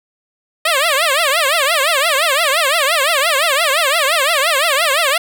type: tone with vibrato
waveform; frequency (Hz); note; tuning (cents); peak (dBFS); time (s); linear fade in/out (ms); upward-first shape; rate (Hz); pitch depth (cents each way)
10% pulse; 603; D5; +46; -4; 0.65-5.18; 5; triangle; 5.8; 270
effects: none